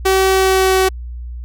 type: tone with pitch glide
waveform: sawtooth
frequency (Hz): 381.7 to 377.8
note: G4 to F#4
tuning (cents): -46 to +36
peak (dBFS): -7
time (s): 0.05-0.89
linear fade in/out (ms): 10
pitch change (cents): -18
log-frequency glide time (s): 0.29-0.76
effects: added 60 Hz sine -25 dBFS peak until 1.44 s